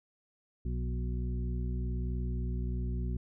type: harmonic tone with a mistuned harmonic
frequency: 61.3 Hz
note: B1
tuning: 12 cents flat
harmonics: 1 / 2 / 3 / 4 / 6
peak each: -32 / -38 / -42 / -44 / -48 dBFS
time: 0.65-3.17 s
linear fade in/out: 5 ms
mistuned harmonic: 3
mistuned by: -19 cents
effects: none